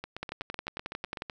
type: two click trains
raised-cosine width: 0.3 ms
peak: -21 / -18 dBFS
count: 11 / 12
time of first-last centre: 0.04-1.298 / 0.23-1.221 s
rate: 7.95 / 11.1 Hz
effects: none